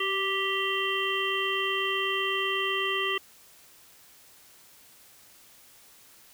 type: harmonic tone with a mistuned harmonic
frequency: 392 Hz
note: G4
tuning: in tune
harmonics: 1 / 3 / 5 / 7 / 8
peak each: -32 / -32 / -32 / -32 / -32 dBFS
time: 0-3.18 s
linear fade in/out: 5 ms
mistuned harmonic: 1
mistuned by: -23 cents
effects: white hiss -55 dBFS RMS until 6.33 s